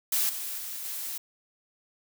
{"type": "noise with level steps", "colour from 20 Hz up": "blue", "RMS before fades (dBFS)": [-26, -35, -37, -35], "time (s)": [0.12, 1.18], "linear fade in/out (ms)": 5, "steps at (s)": [0.29, 0.58, 0.84], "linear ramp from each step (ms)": 5, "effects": []}